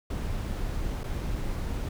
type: noise with dropouts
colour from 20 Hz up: brown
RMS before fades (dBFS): -31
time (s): 0.1-1.89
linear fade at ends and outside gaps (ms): 5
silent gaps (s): 1.035-1.039
effects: none